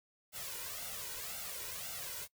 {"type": "noise with flanger", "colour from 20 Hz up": "white", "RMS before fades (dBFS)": -43, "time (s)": [0.32, 2.28], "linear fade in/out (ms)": 50, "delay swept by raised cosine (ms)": [1.4, 2.08], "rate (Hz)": 1.9, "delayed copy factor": 0.8, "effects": ["noise-tail reverb RT60 0.1 s tail -22 dB re dry"]}